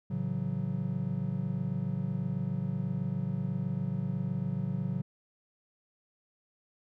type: chord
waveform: triangle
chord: F# minor seventh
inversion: first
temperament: just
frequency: 111 / 138.75 / 166.5 / 185 Hz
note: A2 / C#3 / E3 / F#3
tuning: +16 / +2 / +18 / 0 cents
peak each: -36 / -32 / -37 / -32 dBFS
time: 0.1-5.02 s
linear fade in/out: 10 ms
effects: none